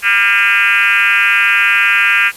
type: tone with frequency modulation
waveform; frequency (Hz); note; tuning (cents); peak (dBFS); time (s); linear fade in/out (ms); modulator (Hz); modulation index
sine; 2032; B6; +49; -8; 0.02-2.32; 50; 211; 3.2
effects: white hiss -35 dBFS RMS until 2.36 s + resampled to 32000 Hz